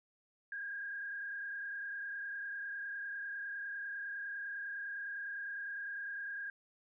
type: tone with frequency modulation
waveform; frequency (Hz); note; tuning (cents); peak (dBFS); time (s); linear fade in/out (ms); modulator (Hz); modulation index
sine; 1622; G#6; -41; -39; 0.52-6.5; 2; 29.9; 1.3
effects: none